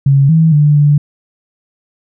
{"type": "tone with pitch steps", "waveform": "sine", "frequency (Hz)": [138.2, 161.4, 148, 146.4], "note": ["C#3", "E3", "D3", "D3"], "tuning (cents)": [-5, -36, 14, -5], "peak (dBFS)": -5, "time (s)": [0.06, 0.98], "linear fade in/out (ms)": 5, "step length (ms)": 230, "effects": []}